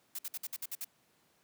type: noise bursts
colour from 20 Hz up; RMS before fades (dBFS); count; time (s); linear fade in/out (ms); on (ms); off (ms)
blue; -39; 8; 0.15-0.846; 5; 38; 56
effects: pink hiss -70 dBFS RMS until 1.43 s + high-pass 150 Hz 12 dB/octave